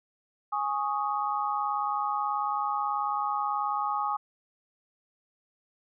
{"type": "chord", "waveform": "sine", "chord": "Ab suspended fourth", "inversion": "none", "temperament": "just", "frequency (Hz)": [830.6, 1107.5, 1245.9], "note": ["Ab5", "Db6", "Eb6"], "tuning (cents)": [0, -2, 2], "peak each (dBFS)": [-30, -32, -31], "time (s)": [0.52, 4.17], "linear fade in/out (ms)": 10, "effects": []}